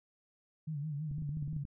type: tone with vibrato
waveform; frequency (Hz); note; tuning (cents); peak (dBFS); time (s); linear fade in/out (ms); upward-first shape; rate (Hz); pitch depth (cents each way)
sine; 149.3; D3; +29; -35; 0.67-1.64; 10; sine; 6.1; 100
type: clicks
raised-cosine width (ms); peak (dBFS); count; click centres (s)
5; -32; 10; 1.114 / 1.184 / 1.222 / 1.292 / 1.371 / 1.426 / 1.478 / 1.53 / 1.565 / 1.651
effects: none